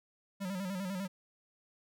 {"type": "tone with vibrato", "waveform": "square", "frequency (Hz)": 189.7, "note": "F#3", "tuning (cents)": 43, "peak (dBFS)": -36, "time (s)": [0.4, 1.08], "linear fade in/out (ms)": 20, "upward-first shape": "square", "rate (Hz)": 10, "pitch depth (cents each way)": 74, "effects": []}